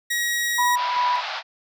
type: tone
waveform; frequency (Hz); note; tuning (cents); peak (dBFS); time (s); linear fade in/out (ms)
sawtooth; 1901; A#6; +33; -18; 0.1-0.76; 10
type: tone with tremolo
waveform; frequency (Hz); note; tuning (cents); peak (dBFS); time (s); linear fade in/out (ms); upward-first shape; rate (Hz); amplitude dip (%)
sine; 984; B5; -7; -18; 0.58-1.21; 10; square; 2.6; 40
type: band-pass noise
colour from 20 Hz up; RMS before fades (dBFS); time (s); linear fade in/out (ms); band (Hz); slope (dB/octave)
pink; -30; 0.75-1.43; 50; 660 to 4900; 48
effects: none